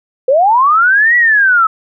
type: linear two-way sweep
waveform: sine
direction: up then down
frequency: 493.9 to 1956 to 1282 Hz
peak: -6 dBFS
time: 0.28-1.67 s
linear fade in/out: 5 ms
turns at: 1.16 s
effects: none